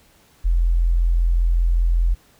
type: tone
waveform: sine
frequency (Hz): 42.6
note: F1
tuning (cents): -42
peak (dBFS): -14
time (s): 0.44-2.15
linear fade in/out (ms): 20
effects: pink hiss -55 dBFS RMS until 2.39 s